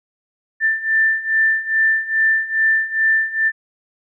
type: beating tone pair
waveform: sine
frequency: 1776 / 1778.4 Hz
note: A6 / A6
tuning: +16 / +18 cents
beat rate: 2.4 Hz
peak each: -19 / -16 dBFS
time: 0.6-3.52 s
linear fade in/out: 50 ms
effects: none

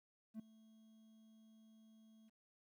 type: tone with ADSR envelope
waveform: triangle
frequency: 220 Hz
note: A3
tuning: in tune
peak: -40 dBFS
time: 0.34-2.3 s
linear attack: 55 ms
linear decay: 5 ms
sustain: -21 dB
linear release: 20 ms
effects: tanh soft clip ceiling -37 dBFS + 13-bit

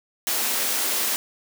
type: high-pass noise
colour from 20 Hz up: white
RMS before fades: -24 dBFS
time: 0.27-1.16 s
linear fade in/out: 0 ms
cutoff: 200 Hz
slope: 48 dB/octave
effects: none

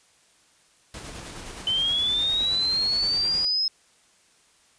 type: noise with tremolo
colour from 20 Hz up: pink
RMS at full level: -38 dBFS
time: 0.94-3.45 s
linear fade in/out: 2 ms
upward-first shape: square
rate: 9.6 Hz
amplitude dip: 25%
type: linear sweep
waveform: sine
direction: up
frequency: 3048 to 5170 Hz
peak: -21 dBFS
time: 1.67-3.68 s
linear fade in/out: 2 ms
effects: white hiss -60 dBFS RMS until 4.78 s + resampled to 22050 Hz

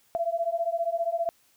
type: beating tone pair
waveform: sine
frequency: 667 / 682 Hz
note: E5 / F5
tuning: +20 / -41 cents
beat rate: 15 Hz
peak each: -28 / -28 dBFS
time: 0.15-1.29 s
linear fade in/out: 0 ms
effects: white hiss -64 dBFS RMS until 1.56 s

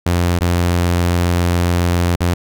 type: tone with dropouts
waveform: sawtooth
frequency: 87.31 Hz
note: F2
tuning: in tune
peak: -9 dBFS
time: 0.06-2.34 s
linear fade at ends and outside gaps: 5 ms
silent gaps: 0.39-0.408 / 2.158-2.205 s
effects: none

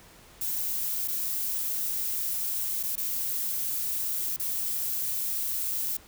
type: noise with dropouts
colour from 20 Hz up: violet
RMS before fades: -30 dBFS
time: 0.41-5.97 s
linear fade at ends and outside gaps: 5 ms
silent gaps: 1.077-1.082 / 2.83-2.834 / 2.956-2.977 / 4.364-4.396 s
effects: pink hiss -53 dBFS RMS until 6.07 s

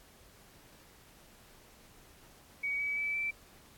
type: tone with pitch steps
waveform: sine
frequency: 2258 / 2282 / 2305 / 2330 Hz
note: C#7 / C#7 / D7 / D7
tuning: +31 / +50 / -33 / -14 cents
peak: -31 dBFS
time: 2.63-3.31 s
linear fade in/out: 10 ms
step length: 170 ms
effects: pink hiss -59 dBFS RMS until 3.77 s + AAC 64 kbps

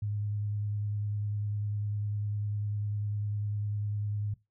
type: tone with vibrato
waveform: sine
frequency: 103.83 Hz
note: G#2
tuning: in tune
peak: -30 dBFS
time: 0.02-4.34 s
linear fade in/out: 5 ms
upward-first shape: square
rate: 10 Hz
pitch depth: 12 cents each way
effects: noise-tail reverb RT60 0.2 s tail -18 dB re dry

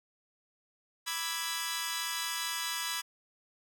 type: chord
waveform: 10% pulse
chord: E dominant seventh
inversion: second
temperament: equal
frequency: 987.8 / 1174.7 / 1318.5 / 1661.2 Hz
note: B5 / D6 / E6 / G#6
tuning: 0 / 0 / 0 / 0 cents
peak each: -29 / -33 / -33 / -28 dBFS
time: 1.06-3.02 s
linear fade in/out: 20 ms
effects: none

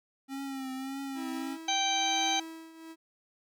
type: tone with vibrato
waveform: square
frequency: 268.1 Hz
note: C4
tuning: 42 cents sharp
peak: -36 dBFS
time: 0.28-1.58 s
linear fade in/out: 50 ms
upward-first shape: triangle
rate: 1.7 Hz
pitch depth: 52 cents each way
type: tone with tremolo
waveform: 45% pulse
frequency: 324.6 Hz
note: E4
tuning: 27 cents flat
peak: -37 dBFS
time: 1.14-2.96 s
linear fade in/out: 50 ms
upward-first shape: triangle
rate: 1.1 Hz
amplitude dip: 80%
type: harmonic tone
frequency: 781 Hz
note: G5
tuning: 7 cents flat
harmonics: 1 / 2 / 3 / 4 / 5 / 6 / 8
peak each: -30 / -41 / -35 / -34 / -33 / -45 / -35 dBFS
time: 1.68-2.4 s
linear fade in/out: 5 ms
effects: none

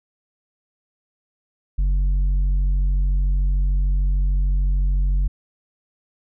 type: tone with tanh clipping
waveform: sine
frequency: 46.75 Hz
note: F#1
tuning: 19 cents sharp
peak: -17 dBFS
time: 1.78-5.28 s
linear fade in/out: 10 ms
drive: 5 dB
effects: none

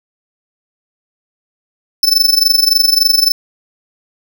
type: tone with amplitude modulation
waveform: 45% pulse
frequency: 5274 Hz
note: E8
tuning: in tune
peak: -5 dBFS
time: 2.03-3.32 s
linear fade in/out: 2 ms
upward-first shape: sine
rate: 23.5 Hz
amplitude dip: 85%
effects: none

